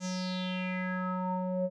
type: tone with low-pass filter sweep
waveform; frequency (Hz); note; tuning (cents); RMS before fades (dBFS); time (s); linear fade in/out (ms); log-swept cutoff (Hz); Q
square; 184; F#3; -9; -33; 0-1.7; 50; 6700 to 520; 5.4
effects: none